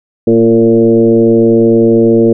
sine tone with frequency modulation, 343.6 Hz, F4, 28 cents flat, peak -4 dBFS, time 0.27-2.33 s, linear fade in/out 5 ms, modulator 113 Hz, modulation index 1.4, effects none

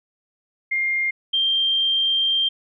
sine tone pair in turn, 2117 / 3172 Hz, C7 / G7, +20 / +20 cents, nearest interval perfect fifth, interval 700 cents, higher second, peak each -19 / -17 dBFS, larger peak second, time 0.71-1.11 / 1.33-2.49 s, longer second, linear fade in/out 10 ms, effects none

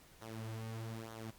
sawtooth tone with flanger, 112 Hz, A2, 31 cents sharp, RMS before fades -45 dBFS, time 0.21-1.31 s, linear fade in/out 10 ms, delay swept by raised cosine 0.39 to 5.99 ms, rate 1.1 Hz, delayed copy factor -0.7, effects pink hiss -62 dBFS RMS until 1.38 s + Opus 48 kbps

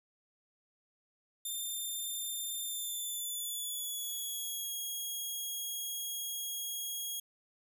5% pulse tone with pitch glide, 3591 to 3293 Hz, A7 to G#7, +35 to -15 cents, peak -29 dBFS, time 1.45-7.2 s, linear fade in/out 5 ms, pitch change -150 cents, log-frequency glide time 2.63-4.74 s, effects none

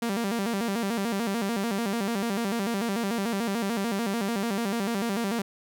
sawtooth tone with vibrato, 214.3 Hz, A3, 45 cents flat, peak -22 dBFS, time 0.02-5.42 s, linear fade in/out 5 ms, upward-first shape square, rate 6.8 Hz, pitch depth 150 cents each way, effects none

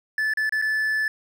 triangle tone with dropouts, 1741 Hz, A6, 19 cents flat, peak -19 dBFS, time 0.18-1.08 s, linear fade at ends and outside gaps 2 ms, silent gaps 0.337-0.372 / 0.494-0.523 / 0.616-0.622 s, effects none

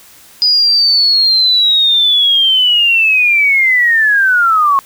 sine linear sweep, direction down, 4966 to 1078 Hz, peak -7 dBFS, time 0.42-4.79 s, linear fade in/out 0 ms, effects white hiss -41 dBFS RMS until 4.85 s

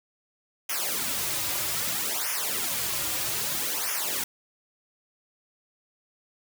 white noise with flanger, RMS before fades -29 dBFS, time 0.69-4.24 s, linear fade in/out 5 ms, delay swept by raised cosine 0.24 to 4.64 ms, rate 0.62 Hz, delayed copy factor -1, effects none

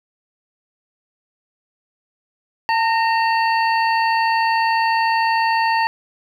harmonic tone with a mistuned harmonic, 900 Hz, A5, 39 cents sharp, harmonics 1 / 2 / 3 / 5, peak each -16 / -22 / -26 / -30 dBFS, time 2.69-5.87 s, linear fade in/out 0 ms, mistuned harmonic 2, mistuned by +44 cents, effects 8-bit

